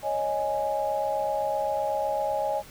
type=chord; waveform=sine; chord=C# suspended second; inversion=none; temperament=equal; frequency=554.4 / 622.3 / 830.6 Hz; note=C#5 / D#5 / G#5; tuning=0 / 0 / 0 cents; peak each=-30 / -29 / -28 dBFS; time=0.02-2.63 s; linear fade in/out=50 ms; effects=pink hiss -48 dBFS RMS until 2.7 s